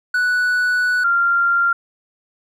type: tone pair in turn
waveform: triangle / sine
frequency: 1480 / 1388.1 Hz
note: F#6 / F6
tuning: 0 / -11 cents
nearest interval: minor second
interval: 111 cents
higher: first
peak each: -13 dBFS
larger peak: neither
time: 0.14-1.04 / 1.04-1.73 s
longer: first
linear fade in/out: 5 ms
effects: none